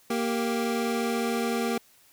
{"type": "tone pair together", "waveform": "25% pulse", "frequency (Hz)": [233.1, 392], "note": ["A#3", "G4"], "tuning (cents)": [0, 0], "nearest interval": "major sixth", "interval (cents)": 900, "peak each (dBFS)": [-23, -27], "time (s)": [0.1, 1.78], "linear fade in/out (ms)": 5, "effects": ["white hiss -59 dBFS RMS until 2.12 s"]}